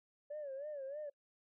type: tone with vibrato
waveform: sine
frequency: 569 Hz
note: C#5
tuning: 45 cents sharp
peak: -40 dBFS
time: 0.3-1.1 s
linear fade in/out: 10 ms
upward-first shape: sine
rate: 3.2 Hz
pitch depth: 120 cents each way
effects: noise-tail reverb RT60 0.1 s tail -25 dB re dry + tanh soft clip ceiling -38 dBFS